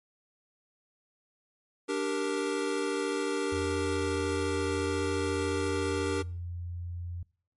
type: chord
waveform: square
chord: G minor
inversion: second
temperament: equal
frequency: 293.7 / 392 / 466.2 Hz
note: D4 / G4 / Bb4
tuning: 0 / 0 / 0 cents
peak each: -34 / -33 / -34 dBFS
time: 1.88-6.23 s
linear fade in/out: 20 ms
type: tone with pitch glide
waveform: sine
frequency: 85.9 to 87.1 Hz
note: F2 to F2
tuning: -28 to -4 cents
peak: -34 dBFS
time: 3.52-7.23 s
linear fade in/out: 5 ms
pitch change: +24 cents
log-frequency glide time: 4.47-4.9 s
effects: noise-tail reverb RT60 0.5 s tail -24 dB re dry + MP3 48 kbps